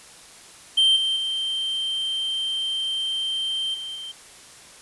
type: tone with level steps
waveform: triangle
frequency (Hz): 3136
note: G7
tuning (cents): 0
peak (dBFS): -13 / -19 / -22 / -29 / -31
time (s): 0.77-4.12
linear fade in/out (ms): 10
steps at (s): 0.96 / 1.16 / 3.74 / 3.95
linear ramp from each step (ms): 5
effects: white hiss -46 dBFS RMS until 4.81 s + resampled to 24000 Hz